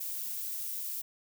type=noise with high-pass filter sweep; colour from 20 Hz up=violet; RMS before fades=-37 dBFS; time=0-1.02 s; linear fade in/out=10 ms; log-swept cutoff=810 to 2200 Hz; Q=0.71; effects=none